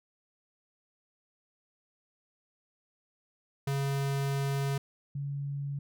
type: tone pair in turn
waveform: square / sine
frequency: 138.59 / 141.09 Hz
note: C#3 / C#3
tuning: 0 / +31 cents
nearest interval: unison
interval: 31 cents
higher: second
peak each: -29 / -32 dBFS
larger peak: first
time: 3.67-4.78 / 5.15-5.79 s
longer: first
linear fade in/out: 5 ms
effects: none